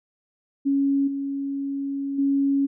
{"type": "tone with level steps", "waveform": "sine", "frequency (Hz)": 277.2, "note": "C#4", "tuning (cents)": 0, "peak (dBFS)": [-18, -25, -18], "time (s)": [0.65, 2.67], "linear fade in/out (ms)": 20, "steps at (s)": [1.07, 2.18], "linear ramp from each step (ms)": 10, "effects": []}